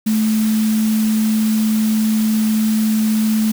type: tone in noise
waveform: sine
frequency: 217.9 Hz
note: A3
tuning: 17 cents flat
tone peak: -13 dBFS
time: 0.06-3.52 s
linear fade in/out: 10 ms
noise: white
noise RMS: -29 dBFS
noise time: 0.06-3.52 s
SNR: +13 dB
effects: none